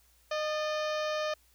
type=harmonic tone with a mistuned harmonic; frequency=613 Hz; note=D#5; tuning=26 cents flat; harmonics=1 / 2 / 3 / 4 / 5 / 6 / 7 / 8 / 9 / 10; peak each=-31 / -37 / -41 / -43 / -45 / -47 / -48 / -49 / -50 / -51 dBFS; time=0.31-1.34 s; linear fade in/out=5 ms; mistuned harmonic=3; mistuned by=-64 cents; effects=added 60 Hz sine -66 dBFS peak until 1.54 s + white hiss -66 dBFS RMS until 1.54 s